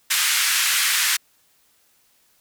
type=band-pass noise; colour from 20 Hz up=pink; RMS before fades=-20 dBFS; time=0.1-1.17 s; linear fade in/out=10 ms; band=1500 to 14000 Hz; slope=24 dB/octave; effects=white hiss -61 dBFS RMS until 2.4 s